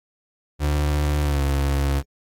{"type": "tone with pitch glide", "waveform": "35% pulse", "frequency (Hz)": [73.8, 69.66], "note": ["D2", "C#2"], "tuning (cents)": [9, 9], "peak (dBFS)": -17, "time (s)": [0.59, 2.03], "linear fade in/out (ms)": 50, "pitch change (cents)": -100, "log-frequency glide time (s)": [1.23, 1.42], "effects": ["AAC 64 kbps"]}